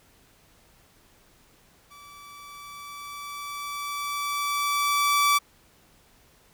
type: tone with level ramp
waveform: sawtooth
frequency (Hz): 1156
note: D6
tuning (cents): -28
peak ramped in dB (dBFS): -43 to -14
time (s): 1.9-5.39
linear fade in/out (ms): 20
effects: pink hiss -59 dBFS RMS until 6.53 s